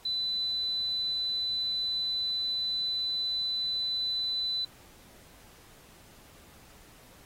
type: tone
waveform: sine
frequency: 4000 Hz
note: B7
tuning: 21 cents sharp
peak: -28 dBFS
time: 0.05-4.65 s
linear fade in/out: 5 ms
effects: pink hiss -56 dBFS RMS until 7.25 s + AAC 48 kbps